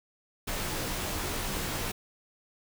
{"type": "noise with comb filter", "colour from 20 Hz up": "pink", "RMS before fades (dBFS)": -33, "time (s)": [0.47, 1.92], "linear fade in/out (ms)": 10, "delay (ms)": 18, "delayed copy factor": -0.95, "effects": []}